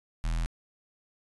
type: tone with notch filter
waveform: square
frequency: 41 Hz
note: E1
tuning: 9 cents flat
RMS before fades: -29 dBFS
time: 0.24-0.46 s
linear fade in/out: 0 ms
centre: 410 Hz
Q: 0.55
effects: resampled to 24000 Hz